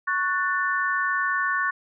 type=chord; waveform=sine; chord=F# minor; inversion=second; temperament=just; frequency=1110 / 1480 / 1776 Hz; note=C#6 / F#6 / A6; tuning=+2 / 0 / +16 cents; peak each=-26 dBFS; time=0.07-1.71 s; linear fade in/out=10 ms; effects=none